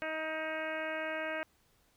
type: harmonic tone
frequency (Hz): 315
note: D#4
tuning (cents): +21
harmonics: 1 / 2 / 3 / 4 / 5 / 6 / 7 / 8 / 9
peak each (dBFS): -45 / -38 / -47 / -46 / -40 / -45 / -45 / -47 / -52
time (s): 0.02-1.43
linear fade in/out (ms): 0
effects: pink hiss -70 dBFS RMS until 1.96 s